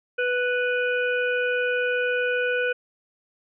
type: harmonic tone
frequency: 493.9 Hz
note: B4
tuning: in tune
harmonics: 1 / 3 / 5 / 6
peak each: -24 / -25 / -31 / -39 dBFS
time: 0.18-2.73 s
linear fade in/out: 10 ms
effects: none